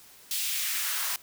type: noise with high-pass filter sweep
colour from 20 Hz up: white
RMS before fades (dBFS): -30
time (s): 0.31-1.16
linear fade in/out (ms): 2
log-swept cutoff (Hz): 3300 to 1000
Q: 1.4
effects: white hiss -53 dBFS RMS until 1.22 s